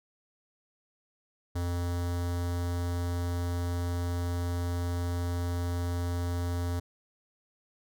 square tone with notch filter, 87.31 Hz, F2, in tune, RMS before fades -31 dBFS, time 1.55-6.8 s, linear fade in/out 10 ms, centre 2500 Hz, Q 1.7, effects none

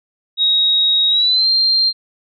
sine tone with pitch glide, 3787 to 4178 Hz, A#7 to C8, +27 to -3 cents, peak -11 dBFS, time 0.37-1.93 s, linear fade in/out 50 ms, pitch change +170 cents, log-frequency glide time 1.09-1.48 s, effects none

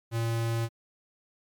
square tone, 115.1 Hz, A#2, 22 cents flat, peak -27 dBFS, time 0.11-0.69 s, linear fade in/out 50 ms, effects MP3 96 kbps

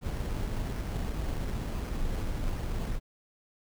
brown noise with sample-and-hold, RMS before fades -32 dBFS, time 0.01-3 s, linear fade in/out 50 ms, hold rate 3675 Hz, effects none

